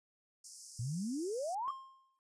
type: high-pass noise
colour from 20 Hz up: pink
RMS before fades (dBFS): -50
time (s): 0.44-1.55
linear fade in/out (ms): 5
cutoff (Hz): 4900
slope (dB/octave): 96
type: exponential sweep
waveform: sine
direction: up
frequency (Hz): 110 to 1174.7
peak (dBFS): -35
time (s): 0.79-1.71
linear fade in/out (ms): 5
type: tone with exponential decay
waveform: triangle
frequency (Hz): 1064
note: C6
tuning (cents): +29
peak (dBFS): -37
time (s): 1.68-2.19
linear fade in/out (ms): 0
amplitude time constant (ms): 110
effects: resampled to 22050 Hz